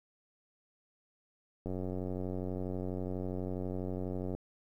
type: click train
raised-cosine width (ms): 2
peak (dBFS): -25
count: 249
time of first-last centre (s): 1.66-4.35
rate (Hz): 92.2
effects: 11-bit